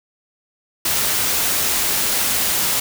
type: noise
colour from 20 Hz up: white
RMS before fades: -19 dBFS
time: 0.85-2.8 s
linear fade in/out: 5 ms
effects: none